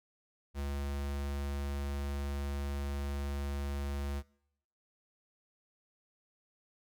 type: tone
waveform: square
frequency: 70.5 Hz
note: C#2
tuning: 30 cents sharp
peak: -35 dBFS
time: 0.54-4.23 s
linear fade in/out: 50 ms
effects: noise-tail reverb RT60 0.8 s tail -23 dB re dry